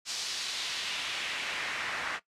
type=noise with band-pass filter sweep; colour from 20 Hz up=pink; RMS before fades=-35 dBFS; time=0.05-2.2 s; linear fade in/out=50 ms; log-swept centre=5100 to 1600 Hz; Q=1.5; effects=noise-tail reverb RT60 0.1 s tail -17 dB re dry + low-pass 10000 Hz 12 dB/octave